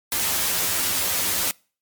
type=noise with comb filter; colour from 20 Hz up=white; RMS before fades=-23 dBFS; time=0.12-1.51 s; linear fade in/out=0 ms; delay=11 ms; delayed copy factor=+1; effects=noise-tail reverb RT60 0.4 s tail -26 dB re dry + MP3 96 kbps